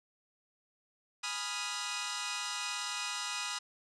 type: chord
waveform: 10% pulse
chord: F half-diminished seventh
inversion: first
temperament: equal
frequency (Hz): 830.6 / 987.8 / 1244.5 / 1396.9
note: Ab5 / Cb6 / Eb6 / F6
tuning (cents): 0 / 0 / 0 / 0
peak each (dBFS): -36 / -32 / -31 / -33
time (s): 1.23-3.59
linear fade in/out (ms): 10
effects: resampled to 22050 Hz